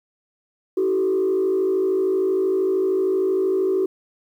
sine tone with frequency modulation, 378.5 Hz, F#4, 39 cents sharp, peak -16 dBFS, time 0.77-3.86 s, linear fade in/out 5 ms, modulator 53 Hz, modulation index 0.67, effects tanh soft clip ceiling -14 dBFS + 9-bit

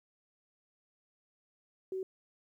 sine tone, 377.9 Hz, F#4, 37 cents sharp, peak -34 dBFS, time 1.92-2.03 s, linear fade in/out 2 ms, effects 12-bit

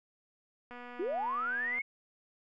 click train, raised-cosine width 0.5 ms, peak -33 dBFS, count 264, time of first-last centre 0.71-1.788 s, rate 244 Hz
sine linear sweep, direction up, 309.8 to 2217 Hz, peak -31 dBFS, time 0.99-1.82 s, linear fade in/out 10 ms
effects none

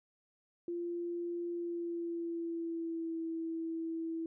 sine tone with pitch glide, 345.2 to 327.7 Hz, F4 to E4, -20 to -10 cents, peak -35 dBFS, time 0.68-4.26 s, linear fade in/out 2 ms, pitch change -90 cents, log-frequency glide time 1.51-3.19 s, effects none

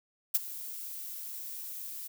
violet noise with ADSR envelope, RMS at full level -23 dBFS, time 0.34-2.08 s, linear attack 11 ms, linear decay 27 ms, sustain -18 dB, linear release 16 ms, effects none

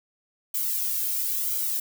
violet noise with flanger, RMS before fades -27 dBFS, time 0.54-1.8 s, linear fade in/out 5 ms, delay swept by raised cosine 1.1 to 2.07 ms, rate 0.99 Hz, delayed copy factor -0.8, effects none

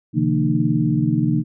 sine tone cluster, 129.2 / 150.1 / 169 / 228.1 / 304.3 Hz, C3 / D3 / E3 / A#3 / D#4, -21 / +38 / +43 / -37 / -38 cents, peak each -22 dBFS, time 0.13-1.44 s, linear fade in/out 50 ms, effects none

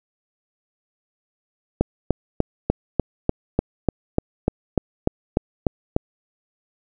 click train, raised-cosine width 2 ms, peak -3 dBFS, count 15, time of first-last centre 1.81-5.964 s, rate 3.37 Hz, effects none

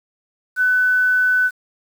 sine tone with quantisation, 1500 Hz, F#6, 23 cents sharp, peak -13 dBFS, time 0.56-1.51 s, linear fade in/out 50 ms, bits 7, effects none

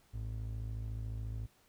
triangle ring-modulated tone, 82.41 Hz, E2, in tune, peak -32 dBFS, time 0.13-1.47 s, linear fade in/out 20 ms, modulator 27 Hz, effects pink hiss -68 dBFS RMS until 1.68 s

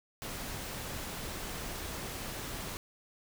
pink noise, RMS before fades -40 dBFS, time 0.22-2.77 s, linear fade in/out 0 ms, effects none

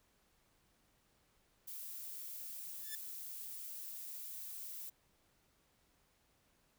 violet noise, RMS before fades -47 dBFS, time 1.67-4.9 s, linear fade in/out 10 ms
5% pulse tone with exponential growth, 1751 Hz, A6, 9 cents flat, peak -29 dBFS, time 2.75-2.95 s, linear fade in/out 1 ms, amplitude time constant 43 ms
effects pink hiss -74 dBFS RMS until 6.78 s

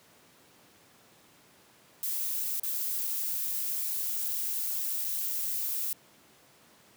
violet noise with dropouts, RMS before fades -32 dBFS, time 2.03-5.93 s, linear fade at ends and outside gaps 1 ms, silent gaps 2.598-2.633 / 3.07-3.073 / 5.044-5.048 s, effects pink hiss -59 dBFS RMS until 6.96 s + high-pass 150 Hz 12 dB/octave

